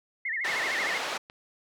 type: tone with vibrato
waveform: sine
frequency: 1960 Hz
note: B6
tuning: 14 cents flat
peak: -28 dBFS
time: 0.25-0.98 s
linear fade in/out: 5 ms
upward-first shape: sine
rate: 13 Hz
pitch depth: 180 cents each way
type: band-pass noise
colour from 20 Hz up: pink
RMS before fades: -33 dBFS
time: 0.44-1.18 s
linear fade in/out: 10 ms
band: 580 to 4600 Hz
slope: 12 dB/octave
type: clicks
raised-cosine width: 0.3 ms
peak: -30 dBFS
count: 2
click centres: 0.862 / 1.299 s
effects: none